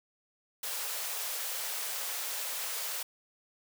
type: high-pass noise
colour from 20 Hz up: white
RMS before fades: -36 dBFS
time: 0.63-3.03 s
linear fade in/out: 5 ms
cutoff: 450 Hz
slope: 48 dB/octave
effects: none